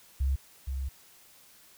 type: tone pair in turn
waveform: sine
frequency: 67.4 / 66.74 Hz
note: C#2 / C2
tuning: -48 / +35 cents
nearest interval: unison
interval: 17 cents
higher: first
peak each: -24 / -30 dBFS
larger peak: first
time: 0.2-0.36 / 0.67-0.89 s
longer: second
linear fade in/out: 10 ms
effects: white hiss -57 dBFS RMS until 1.77 s